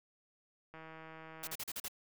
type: click train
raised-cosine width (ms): 0.5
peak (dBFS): -36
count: 130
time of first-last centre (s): 0.74-1.546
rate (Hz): 160
type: noise bursts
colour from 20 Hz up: white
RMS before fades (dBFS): -41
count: 6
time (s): 1.43-1.883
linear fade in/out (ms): 5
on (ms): 43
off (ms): 39
effects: none